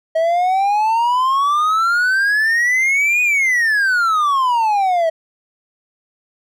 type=exponential two-way sweep; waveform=triangle; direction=up then down; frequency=638 to 2489 to 638 Hz; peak=-11 dBFS; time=0.15-5.1 s; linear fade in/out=10 ms; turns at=3.22 s; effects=none